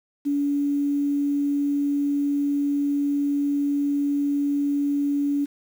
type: tone with quantisation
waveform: sine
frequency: 285.4 Hz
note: D4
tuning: 49 cents flat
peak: -20 dBFS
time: 0.25-5.46 s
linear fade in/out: 20 ms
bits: 8
effects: none